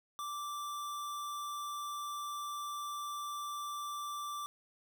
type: tone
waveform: square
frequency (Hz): 1172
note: D6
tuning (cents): -4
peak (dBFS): -39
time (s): 0.19-4.46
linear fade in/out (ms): 0
effects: none